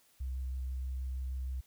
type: tone with vibrato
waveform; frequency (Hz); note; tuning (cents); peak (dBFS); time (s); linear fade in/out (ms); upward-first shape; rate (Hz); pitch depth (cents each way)
sine; 64.8; C2; -16; -33; 0.2-1.61; 10; square; 6.3; 9
effects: tanh soft clip ceiling -31 dBFS + white hiss -67 dBFS RMS until 1.66 s